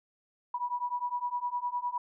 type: beating tone pair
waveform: sine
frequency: 970 / 979.8 Hz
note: B5 / B5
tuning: -31 / -14 cents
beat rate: 9.8 Hz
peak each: -34 / -33 dBFS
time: 0.54-1.98 s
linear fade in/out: 5 ms
effects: none